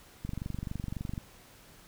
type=click train; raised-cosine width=5 ms; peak=-23 dBFS; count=23; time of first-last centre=0.25-1.178 s; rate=23.7 Hz; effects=pink hiss -56 dBFS RMS until 1.87 s